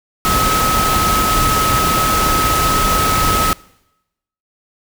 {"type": "tone in noise", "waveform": "sine", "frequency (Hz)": 1283, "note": "E6", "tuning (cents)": -47, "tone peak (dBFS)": -15, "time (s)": [0.25, 3.53], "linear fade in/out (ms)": 0, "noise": "pink", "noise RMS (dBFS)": -17, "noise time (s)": [0.25, 3.53], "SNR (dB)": -1, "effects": ["noise-tail reverb RT60 0.9 s tail -23 dB re dry"]}